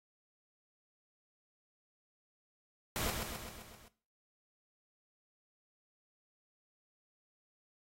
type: noise with echo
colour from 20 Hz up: pink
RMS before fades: -36 dBFS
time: 2.96-3.1 s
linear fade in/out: 0 ms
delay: 130 ms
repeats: 6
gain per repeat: -4 dB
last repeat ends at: 3.88 s
effects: noise-tail reverb RT60 0.4 s tail -17 dB re dry + AAC 48 kbps